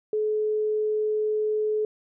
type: tone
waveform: sine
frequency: 428 Hz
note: A4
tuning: 48 cents flat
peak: -22 dBFS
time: 0.13-1.85 s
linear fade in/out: 2 ms
effects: none